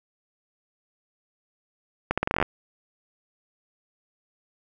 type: accelerating click train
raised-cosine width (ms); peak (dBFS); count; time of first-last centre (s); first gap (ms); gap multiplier
0.5; -7; 11; 2.11-2.426; 66; 0.82
effects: none